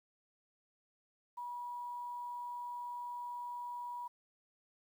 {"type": "tone", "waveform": "sine", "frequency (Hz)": 969, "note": "B5", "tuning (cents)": -33, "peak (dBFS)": -40, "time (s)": [1.37, 4.08], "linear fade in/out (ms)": 10, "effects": ["11-bit"]}